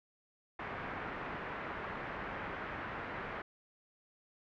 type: low-pass noise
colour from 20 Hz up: white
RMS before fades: -42 dBFS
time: 0.59-3.42 s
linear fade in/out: 5 ms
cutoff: 1900 Hz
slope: 24 dB/octave
effects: none